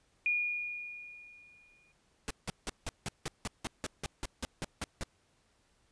sine tone with exponential decay, 2437 Hz, D#7, 37 cents flat, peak -26 dBFS, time 0.26-1.92 s, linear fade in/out 1 ms, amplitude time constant 360 ms
pink noise bursts, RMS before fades -36 dBFS, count 15, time 2.28-5.035 s, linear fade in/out 0 ms, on 25 ms, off 170 ms
effects pink hiss -71 dBFS RMS until 5.91 s + resampled to 22050 Hz

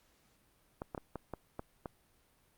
clicks, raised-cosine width 1 ms, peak -25 dBFS, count 7, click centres 0.819 / 0.948 / 0.978 / 1.157 / 1.337 / 1.594 / 1.858 s, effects pink hiss -70 dBFS RMS until 2.57 s + Opus 48 kbps

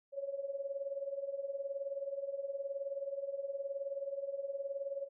sine tone with tremolo, 554.4 Hz, C#5, in tune, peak -33 dBFS, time 0.12-5.09 s, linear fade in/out 50 ms, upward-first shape triangle, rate 19 Hz, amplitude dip 85%, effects none

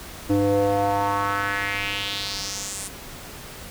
square tone with band-pass filter sweep, 100.4 Hz, G2, 42 cents sharp, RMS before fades -24 dBFS, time 0.29-2.89 s, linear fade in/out 20 ms, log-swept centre 350 to 9400 Hz, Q 3, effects pink hiss -39 dBFS RMS until 3.7 s

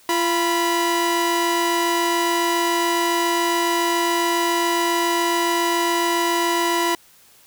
sawtooth tone pair together, 343.4 / 983 Hz, F4 / B5, -29 / -8 cents, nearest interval octave + tritone, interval 1821 cents, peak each -17 / -17 dBFS, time 0.09-6.95 s, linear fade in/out 2 ms, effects white hiss -52 dBFS RMS until 7.46 s

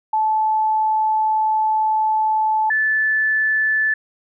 sine tone pair in turn, 869 / 1744.5 Hz, A5 / A6, -22 / -15 cents, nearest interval octave, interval 1207 cents, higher second, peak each -15 dBFS, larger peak neither, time 0.13-2.7 / 2.7-3.94 s, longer first, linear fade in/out 5 ms, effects none

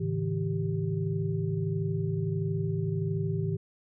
sine tone cluster, 106.4 / 138.2 / 159.7 / 390.5 Hz, G#2 / C#3 / D#3 / G4, +42 / -5 / +45 / -7 cents, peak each -32 / -35 / -30 / -35 dBFS, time 0-3.57 s, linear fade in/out 10 ms, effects none

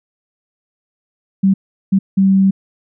sine tone bursts at uneven times, 193.1 Hz, G3, 26 cents flat, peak -8 dBFS, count 3, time 1.43-1.54 / 1.92-1.99 / 2.17-2.51 s, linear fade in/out 10 ms, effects none

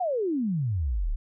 sine exponential sweep, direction down, 765 to 31.33 Hz, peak -24 dBFS, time 0-1.16 s, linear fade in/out 10 ms, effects none

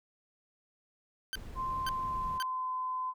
20% pulse tone bursts, 1549 Hz, G6, 21 cents flat, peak -29 dBFS, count 3, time 1.33-2.425 s, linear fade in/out 0 ms, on 25 ms, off 510 ms
brown noise, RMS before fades -43 dBFS, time 1.35-2.39 s, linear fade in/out 20 ms
sine tone with pitch glide, 1043 to 1022.7 Hz, C6 to C6, -6 to -40 cents, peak -32 dBFS, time 1.55-3.14 s, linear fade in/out 50 ms, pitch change -34 cents, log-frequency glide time 1.85-2.71 s
effects none

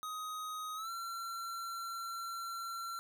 square tone with pitch glide, 1255 to 1360.7 Hz, D#6 to F6, +15 to -45 cents, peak -40 dBFS, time 0.03-2.99 s, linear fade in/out 0 ms, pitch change +140 cents, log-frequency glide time 0.75-0.9 s, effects none

